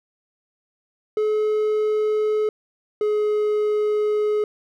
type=tone pair in turn; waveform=triangle; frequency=427.7 / 422.1 Hz; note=A4 / G#4; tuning=-49 / +28 cents; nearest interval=unison; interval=23 cents; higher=first; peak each=-16 dBFS; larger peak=neither; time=1.17-2.49 / 3.01-4.44 s; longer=second; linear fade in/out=2 ms; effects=none